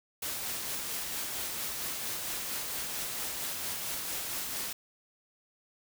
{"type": "noise with tremolo", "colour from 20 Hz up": "white", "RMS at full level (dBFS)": -35, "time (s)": [0.22, 4.73], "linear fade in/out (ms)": 5, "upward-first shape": "sine", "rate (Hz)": 4.4, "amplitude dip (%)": 25, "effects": []}